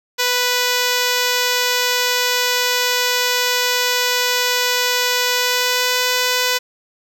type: tone with pitch glide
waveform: 5% pulse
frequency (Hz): 493.9 to 498.5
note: B4 to B4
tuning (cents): 0 to +16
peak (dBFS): -4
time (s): 0.18-6.59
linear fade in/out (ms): 20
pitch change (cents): +16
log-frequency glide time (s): 5.35-5.96
effects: none